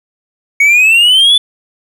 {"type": "exponential sweep", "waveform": "triangle", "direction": "up", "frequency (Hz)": [2217, 3506], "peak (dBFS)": -3, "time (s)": [0.6, 1.38], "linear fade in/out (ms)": 5, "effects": []}